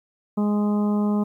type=harmonic tone; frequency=207.7 Hz; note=G#3; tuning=in tune; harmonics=1 / 2 / 3 / 4 / 5 / 6; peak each=-19 / -30 / -35 / -36 / -37 / -40 dBFS; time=0.37-1.24 s; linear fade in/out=10 ms; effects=10-bit